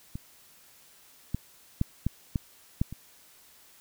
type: clicks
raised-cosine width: 5 ms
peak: -23 / -16 / -12 / -13 / -14 / -12 / -26 dBFS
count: 7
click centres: 0.155 / 1.346 / 1.814 / 2.066 / 2.358 / 2.815 / 2.926 s
effects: white hiss -57 dBFS RMS until 3.8 s